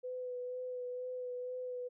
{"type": "tone with vibrato", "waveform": "sine", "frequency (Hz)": 500, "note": "B4", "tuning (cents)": 21, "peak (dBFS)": -38, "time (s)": [0.03, 1.89], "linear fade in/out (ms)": 20, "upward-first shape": "sine", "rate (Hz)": 2.1, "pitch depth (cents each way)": 19, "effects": []}